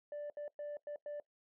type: tone bursts at uneven times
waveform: sine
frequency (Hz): 587.3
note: D5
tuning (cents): 0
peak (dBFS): -38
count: 5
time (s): 0.12-0.3 / 0.37-0.48 / 0.59-0.77 / 0.87-0.96 / 1.06-1.2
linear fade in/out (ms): 2
effects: noise-tail reverb RT60 0.1 s tail -20 dB re dry + tanh soft clip ceiling -39 dBFS